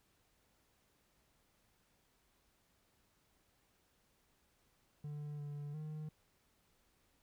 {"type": "tone with pitch steps", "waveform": "triangle", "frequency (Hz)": [147.8, 145.6, 153.7], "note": ["D3", "D3", "D#3"], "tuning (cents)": [11, -15, -21], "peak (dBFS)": -40, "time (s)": [5.04, 6.09], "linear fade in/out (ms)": 5, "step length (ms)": 350, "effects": ["pink hiss -75 dBFS RMS until 7.22 s"]}